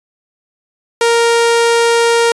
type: tone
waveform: sawtooth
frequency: 466.2 Hz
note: A#4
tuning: in tune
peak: -5 dBFS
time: 1.01-2.32 s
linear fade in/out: 2 ms
effects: resampled to 24000 Hz